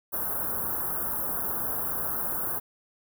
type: band-stop noise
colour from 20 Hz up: white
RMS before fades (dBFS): -30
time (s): 0.12-2.6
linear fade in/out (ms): 20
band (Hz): 1500 to 11000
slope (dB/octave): 48
effects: none